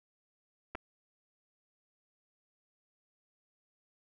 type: clicks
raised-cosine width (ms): 0.5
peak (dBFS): -25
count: 2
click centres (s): 0.75 / 0.753
effects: none